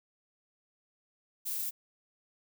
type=noise; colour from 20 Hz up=violet; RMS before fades=-35 dBFS; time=1.45-1.71 s; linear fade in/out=20 ms; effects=none